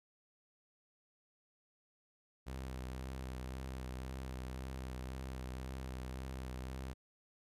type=tone with vibrato; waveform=sawtooth; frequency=64.5 Hz; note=C2; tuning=24 cents flat; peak=-38 dBFS; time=2.46-6.94 s; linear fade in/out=20 ms; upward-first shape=triangle; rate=1.9 Hz; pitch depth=34 cents each way; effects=resampled to 32000 Hz